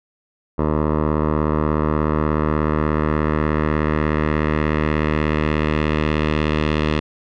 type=tone with low-pass filter sweep; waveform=10% pulse; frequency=76.6 Hz; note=D#2; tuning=27 cents flat; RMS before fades=-19 dBFS; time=0.58-7 s; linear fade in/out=10 ms; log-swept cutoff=960 to 3100 Hz; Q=1.6; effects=none